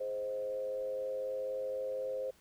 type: tone with frequency modulation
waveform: sine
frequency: 523.3 Hz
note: C5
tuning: in tune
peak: -34 dBFS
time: 0-2.31 s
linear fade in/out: 10 ms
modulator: 104 Hz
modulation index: 0.54
effects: pink hiss -65 dBFS RMS until 2.4 s